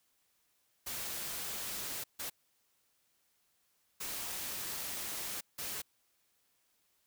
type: noise bursts at uneven times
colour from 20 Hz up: white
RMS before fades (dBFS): -40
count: 4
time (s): 0.86-2.04 / 2.19-2.3 / 4-5.41 / 5.58-5.82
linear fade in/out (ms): 10
effects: white hiss -75 dBFS RMS until 7.06 s